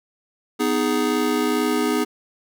square chord, G# minor, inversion first, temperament just, 249.2 / 311.5 / 415.3 Hz, B3 / D#4 / G#4, +16 / +2 / 0 cents, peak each -24 dBFS, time 0.59-2.05 s, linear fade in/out 20 ms, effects none

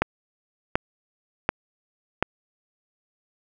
click train, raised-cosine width 0.5 ms, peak -4 dBFS, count 4, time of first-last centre 0.02-2.226 s, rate 1.36 Hz, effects none

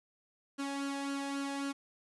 sawtooth tone with flanger, 278.1 Hz, C#4, 6 cents sharp, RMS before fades -37 dBFS, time 0.58-1.73 s, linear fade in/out 20 ms, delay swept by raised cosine 0.68 to 1.2 ms, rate 3.7 Hz, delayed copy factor +0.65, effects resampled to 24000 Hz + 11-bit

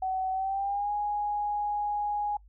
sine tone with pitch glide, 755 to 828.1 Hz, F#5 to G#5, +35 to -5 cents, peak -27 dBFS, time 0.02-2.37 s, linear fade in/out 5 ms, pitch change +160 cents, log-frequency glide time 0.32-0.92 s, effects noise-tail reverb RT60 0.1 s tail -23 dB re dry + added 50 Hz sine -52 dBFS peak until 2.48 s

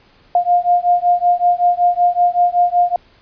sine beating tone pair, 704 / 709.3 Hz, F5 / F5, +14 / +27 cents, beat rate 5.3 Hz, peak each -14 dBFS, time 0.35-2.96 s, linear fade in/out 2 ms, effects pink hiss -51 dBFS RMS until 3.21 s + resampled to 11025 Hz

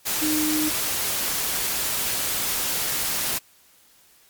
sine tone in noise, 307.4 Hz, D#4, 21 cents flat, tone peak -22 dBFS, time 0.21-0.7 s, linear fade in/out 20 ms, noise white, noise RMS -25 dBFS, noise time 0.05-3.39 s, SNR 0 dB, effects white hiss -56 dBFS RMS until 4.29 s + MP3 96 kbps

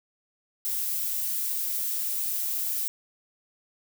violet noise, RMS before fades -29 dBFS, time 0.65-2.88 s, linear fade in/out 0 ms, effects none

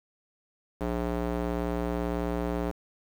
square tone with band-pass filter, 59.1 Hz, A#1, 24 cents sharp, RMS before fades -30 dBFS, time 0.8-2.72 s, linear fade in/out 20 ms, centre 470 Hz, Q 0.78, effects 8-bit

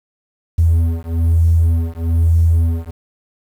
triangle beating tone pair, 82.41 / 83.51 Hz, E2 / E2, 0 / +23 cents, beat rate 1.1 Hz, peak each -11 dBFS, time 0.58-2.91 s, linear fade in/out 10 ms, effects tanh soft clip ceiling -6 dBFS + 7-bit

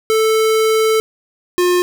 square tone pair in turn, 440 / 357 Hz, A4 / F4, 0 / +38 cents, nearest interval major third, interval 362 cents, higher first, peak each -12 dBFS, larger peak neither, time 0.1-1 / 1.58-1.82 s, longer first, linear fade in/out 0 ms, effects none

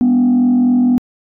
sine tone with frequency modulation, 246.9 Hz, B3, in tune, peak -7 dBFS, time 0.01-0.98 s, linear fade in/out 0 ms, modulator 44 Hz, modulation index 0.4, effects tanh soft clip ceiling -7 dBFS

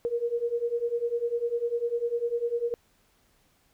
sine beating tone pair, 466.4 / 476.4 Hz, A#4 / A#4, +1 / +38 cents, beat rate 10 Hz, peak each -30 / -28 dBFS, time 0.05-2.74 s, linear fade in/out 0 ms, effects pink hiss -66 dBFS RMS until 3.73 s

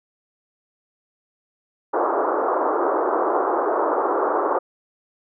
pink band-pass noise, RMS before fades -21 dBFS, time 1.93-4.59 s, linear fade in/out 10 ms, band 330 to 1300 Hz, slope 48 dB/octave, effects none

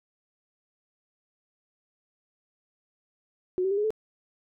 sine tone with pitch steps, 366.4 / 382.6 / 399.6 / 417.3 / 435.7 Hz, F#4 / G4 / G4 / G#4 / A4, -17 / -42 / +33 / +8 / -17 cents, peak -23 dBFS, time 3.58-3.905 s, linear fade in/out 0 ms, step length 65 ms, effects none

